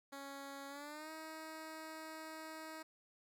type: tone with pitch glide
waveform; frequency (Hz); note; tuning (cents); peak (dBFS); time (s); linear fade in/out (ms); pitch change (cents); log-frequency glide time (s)
10% pulse; 277.2 to 316.6; C#4 to D#4; 0 to +30; -39; 0.12-2.83; 10; +230; 0.68-1.11
effects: none